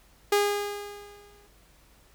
sawtooth tone with exponential decay, 409 Hz, G#4, 26 cents flat, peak -15 dBFS, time 0.32-1.47 s, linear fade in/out 5 ms, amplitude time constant 250 ms, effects added 50 Hz sine -60 dBFS peak until 2.14 s + pink hiss -60 dBFS RMS until 2.14 s

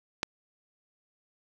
click, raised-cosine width 0.2 ms, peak -10 dBFS, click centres 0.231 s, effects none

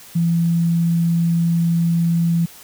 sine tone, 168.4 Hz, E3, 37 cents sharp, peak -14 dBFS, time 0.15-2.46 s, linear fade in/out 10 ms, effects white hiss -42 dBFS RMS until 2.63 s

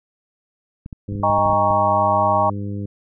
clicks, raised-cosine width 5 ms, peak -20 dBFS, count 11, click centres 0.861 / 0.928 / 1.123 / 1.154 / 1.199 / 1.3 / 1.386 / 1.461 / 1.5 / 1.531 / 1.708 s
harmonic tone, 101 Hz, G#2, 48 cents flat, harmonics 1 / 2 / 3 / 4 / 5, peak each -26 / -29 / -33 / -39 / -41 dBFS, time 1.08-2.86 s, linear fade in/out 5 ms
sine chord, Eb dominant seventh, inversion none, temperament equal with one note detuned, 622.3 / 803.2 / 932.3 / 1108.7 Hz, Eb5 / G5 / Bb5 / Db6, 0 / +42 / 0 / 0 cents, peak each -20 dBFS, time 1.23-2.5 s, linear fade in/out 5 ms
effects none

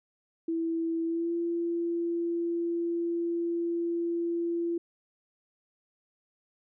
sine tone with pitch glide, 329.6 to 340 Hz, E4 to F4, 0 to -46 cents, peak -27 dBFS, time 0.48-4.78 s, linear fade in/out 5 ms, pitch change +54 cents, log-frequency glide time 1.05-1.33 s, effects none

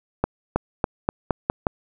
accelerating click train, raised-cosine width 1 ms, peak -5 dBFS, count 7, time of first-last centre 0.24-1.668 s, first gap 320 ms, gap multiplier 0.88, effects none

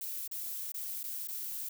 violet noise with dropouts, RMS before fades -39 dBFS, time 0.01-1.69 s, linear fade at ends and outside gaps 5 ms, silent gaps 0.278-0.313 / 0.721-0.742 / 1.032-1.038 / 1.275-1.283 s, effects none

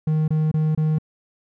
triangle tone bursts, 155.56 Hz, D#3, in tune, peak -15 dBFS, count 4, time 0.07-0.985 s, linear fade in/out 5 ms, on 210 ms, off 25 ms, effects none

